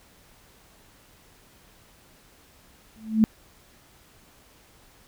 sine tone with exponential growth, 219.3 Hz, A3, 6 cents flat, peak -11 dBFS, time 2.96-3.24 s, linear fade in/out 0 ms, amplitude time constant 60 ms, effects pink hiss -56 dBFS RMS until 5.07 s

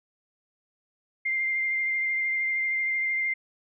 sine tone with vibrato, 2100 Hz, C7, 6 cents sharp, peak -24 dBFS, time 1.25-3.34 s, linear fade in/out 10 ms, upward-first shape triangle, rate 13 Hz, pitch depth 19 cents each way, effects none

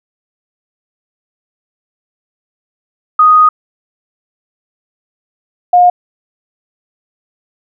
sine tone pair in turn, 1244 / 714 Hz, D#6 / F5, -1 / +38 cents, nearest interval minor seventh, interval 961 cents, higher first, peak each -3 dBFS, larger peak neither, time 3.19-3.49 / 5.73-5.9 s, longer first, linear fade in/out 5 ms, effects none

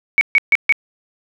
sine tone bursts, 2241 Hz, C#7, 18 cents sharp, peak -8 dBFS, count 4, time 0.18-0.724 s, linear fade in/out 0 ms, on 31 ms, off 140 ms, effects none

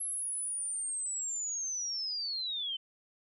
sine linear sweep, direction down, 11175 to 3036 Hz, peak -33 dBFS, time 0-2.77 s, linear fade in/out 10 ms, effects none

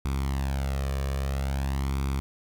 sawtooth tone with flanger, 68 Hz, C#2, 33 cents flat, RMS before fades -28 dBFS, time 0.05-2.2 s, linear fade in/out 0 ms, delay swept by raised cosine 0.85 to 1.73 ms, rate 0.5 Hz, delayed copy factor +0.65, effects none

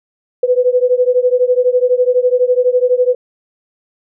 sine beating tone pair, 493.9 / 505.9 Hz, B4 / B4, 0 / +42 cents, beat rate 12 Hz, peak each -12 / -13 dBFS, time 0.43-3.15 s, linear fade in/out 5 ms, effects none

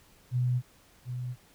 sine tone with echo, 124.5 Hz, B2, 14 cents sharp, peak -24 dBFS, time 0.31-0.62 s, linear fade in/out 50 ms, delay 740 ms, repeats 1, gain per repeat -8 dB, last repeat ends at 1.36 s, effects pink hiss -60 dBFS RMS until 1.54 s

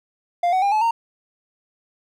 triangle tone with pitch steps, 698.5 / 748.6 / 802.4 / 860 / 921.7 Hz, F5 / F#5 / G5 / A5 / A#5, 0 / +20 / +40 / -40 / -20 cents, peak -14 dBFS, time 0.43-0.91 s, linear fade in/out 5 ms, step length 96 ms, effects none

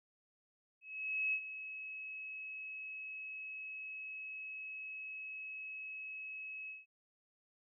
sine tone with ADSR envelope, 2572 Hz, E7, 43 cents flat, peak -31 dBFS, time 0.81-6.86 s, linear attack 520 ms, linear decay 70 ms, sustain -12 dB, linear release 170 ms, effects none

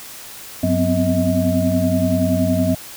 sine tone cluster, 96.5 / 182.7 / 249.6 / 260.2 / 637 Hz, G2 / F#3 / B3 / C4 / D#5, -27 / -22 / +19 / -9 / +41 cents, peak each -21 dBFS, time 0.63-2.75 s, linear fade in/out 5 ms, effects white hiss -36 dBFS RMS until 2.96 s

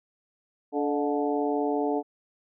harmonic tone with a mistuned harmonic, 144.8 Hz, D3, 24 cents flat, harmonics 2 / 3 / 4 / 5 / 6, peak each -28 / -28 / -34 / -31 / -35 dBFS, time 0.72-2.03 s, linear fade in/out 50 ms, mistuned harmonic 4, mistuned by +76 cents, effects none

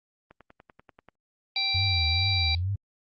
click train, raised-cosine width 0.5 ms, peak -33 dBFS, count 9, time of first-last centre 0.31-1.087 s, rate 10.3 Hz
harmonic tone, 784 Hz, G5, in tune, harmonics 1 / 3 / 5 / 6, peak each -38 / -30 / -27 / -30 dBFS, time 1.56-2.55 s, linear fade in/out 2 ms
sine tone with vibrato, 89.2 Hz, F2, 37 cents sharp, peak -25 dBFS, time 1.74-2.76 s, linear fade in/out 10 ms, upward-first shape triangle, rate 2.3 Hz, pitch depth 220 cents each way
effects Opus 32 kbps

